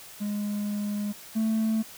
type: tone pair in turn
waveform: triangle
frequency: 206.6 / 220.7 Hz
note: G#3 / A3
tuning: -9 / +5 cents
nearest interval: minor second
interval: 114 cents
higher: second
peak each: -25 / -20 dBFS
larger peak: second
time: 0.2-1.13 / 1.35-1.83 s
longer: first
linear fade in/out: 20 ms
effects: tanh soft clip ceiling -16 dBFS + white hiss -46 dBFS RMS until 1.97 s